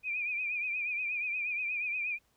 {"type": "tone with vibrato", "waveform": "sine", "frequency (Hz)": 2435, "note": "D#7", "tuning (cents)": -38, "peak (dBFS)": -31, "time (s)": [0.03, 2.19], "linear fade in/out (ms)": 50, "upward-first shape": "triangle", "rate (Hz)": 8.4, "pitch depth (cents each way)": 84, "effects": ["pink hiss -72 dBFS RMS until 2.36 s"]}